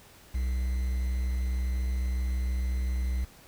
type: tone with quantisation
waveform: triangle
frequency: 62.7 Hz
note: B1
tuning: 27 cents sharp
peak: -24 dBFS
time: 0.34-3.25 s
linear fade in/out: 10 ms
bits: 8
effects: pink hiss -54 dBFS RMS until 3.47 s